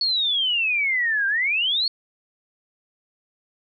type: exponential two-way sweep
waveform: sine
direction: down then up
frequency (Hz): 4435 to 1568 to 4435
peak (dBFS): -19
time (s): 0.01-1.88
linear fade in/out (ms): 2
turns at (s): 1.27
effects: none

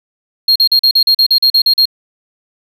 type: tone bursts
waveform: triangle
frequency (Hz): 4242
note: C8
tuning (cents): +23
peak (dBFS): -5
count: 12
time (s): 0.48-1.855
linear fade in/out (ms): 5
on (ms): 77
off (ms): 41
effects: none

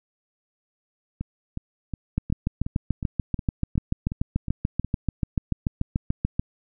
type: two click trains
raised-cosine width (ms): 5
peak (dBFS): -10 / -17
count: 30 / 11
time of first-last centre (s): 2.18-6.395 / 1.21-4.846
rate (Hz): 6.88 / 2.75
effects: none

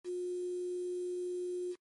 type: tone with quantisation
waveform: sine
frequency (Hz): 358.8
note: F4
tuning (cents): +47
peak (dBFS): -34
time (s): 0.04-1.76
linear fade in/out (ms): 50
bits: 9
effects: noise-tail reverb RT60 0.1 s tail -26 dB re dry + MP3 48 kbps

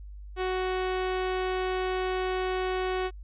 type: tone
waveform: sawtooth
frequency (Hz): 371.1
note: F#4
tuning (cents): +5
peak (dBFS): -23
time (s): 0.36-3.11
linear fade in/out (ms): 50
effects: added 50 Hz sine -40 dBFS peak until 3.23 s + resampled to 8000 Hz

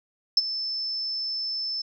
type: tone with ADSR envelope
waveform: sine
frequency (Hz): 5274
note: E8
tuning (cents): 0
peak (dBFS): -12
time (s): 0.37-1.82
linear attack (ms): 4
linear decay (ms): 30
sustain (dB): -15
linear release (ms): 8
effects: tanh soft clip ceiling -9 dBFS

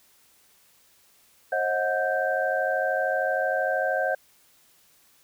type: tone cluster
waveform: sine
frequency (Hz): 537 / 630 / 730 / 1565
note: C5 / D#5 / F#5 / G6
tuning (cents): +45 / +21 / -24 / -3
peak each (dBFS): -28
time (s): 1.52-4.15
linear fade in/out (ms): 5
effects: white hiss -60 dBFS RMS until 5.23 s

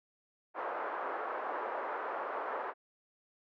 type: band-pass noise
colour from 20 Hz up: white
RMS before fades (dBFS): -38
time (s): 0.54-2.74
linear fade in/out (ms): 50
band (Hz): 410 to 1300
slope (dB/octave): 24
effects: none

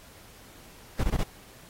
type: noise bursts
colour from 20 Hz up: brown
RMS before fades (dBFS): -24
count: 4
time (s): 0.99-1.234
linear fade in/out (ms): 5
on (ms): 46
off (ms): 20
effects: pink hiss -52 dBFS RMS until 1.69 s + AAC 48 kbps

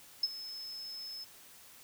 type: tone with ADSR envelope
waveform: sine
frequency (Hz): 5210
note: E8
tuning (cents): -21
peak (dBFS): -24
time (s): 0.23-1.25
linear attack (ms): 5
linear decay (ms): 33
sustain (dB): -17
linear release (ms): 20
effects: white hiss -56 dBFS RMS until 1.83 s

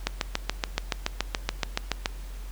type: click train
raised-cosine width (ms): 0.2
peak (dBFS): -7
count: 15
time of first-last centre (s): 0.07-2.059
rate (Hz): 7.04
effects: added 45 Hz sine -35 dBFS peak until 2.51 s + pink hiss -50 dBFS RMS until 2.51 s

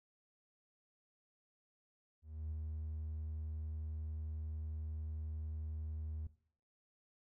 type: tone with ADSR envelope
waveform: triangle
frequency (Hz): 77.78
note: D#2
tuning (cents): 0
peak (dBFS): -35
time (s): 2.22-6.27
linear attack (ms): 300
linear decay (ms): 4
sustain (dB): -2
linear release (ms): 4
effects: noise-tail reverb RT60 0.5 s tail -18 dB re dry + tanh soft clip ceiling -34 dBFS

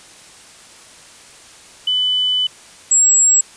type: tone pair in turn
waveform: sine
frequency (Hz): 3000 / 7652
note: F#7 / A#8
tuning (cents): +23 / +44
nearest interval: octave + major third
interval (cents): 1621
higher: second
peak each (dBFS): -14 / -9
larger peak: second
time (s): 1.87-2.47 / 2.91-3.41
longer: first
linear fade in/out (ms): 5
effects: white hiss -42 dBFS RMS until 3.56 s + resampled to 22050 Hz

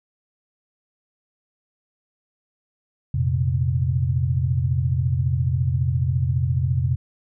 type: chord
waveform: sine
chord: F suspended fourth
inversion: none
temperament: just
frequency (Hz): 87.31 / 116.41 / 130.96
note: F2 / Bb2 / C3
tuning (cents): 0 / -2 / +2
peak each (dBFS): -23 / -25 / -21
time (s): 3.14-6.96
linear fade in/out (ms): 5
effects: none

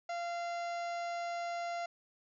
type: harmonic tone with a mistuned harmonic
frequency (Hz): 690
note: F5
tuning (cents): -21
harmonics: 1 / 2 / 3 / 4 / 5 / 6 / 7 / 8 / 9 / 10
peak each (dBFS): -36 / -46 / -47 / -55 / -60 / -57 / -57 / -60 / -66 / -60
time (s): 0.09-1.86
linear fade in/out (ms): 5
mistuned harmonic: 10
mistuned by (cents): -34
effects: none

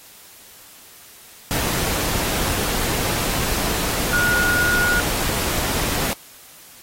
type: tone in noise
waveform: sine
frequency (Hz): 1441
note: F#6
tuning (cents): -46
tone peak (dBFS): -17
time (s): 4.13-5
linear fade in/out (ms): 0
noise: pink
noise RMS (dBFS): -23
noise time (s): 1.51-6.13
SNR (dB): +3
effects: white hiss -45 dBFS RMS until 6.82 s + AAC 48 kbps

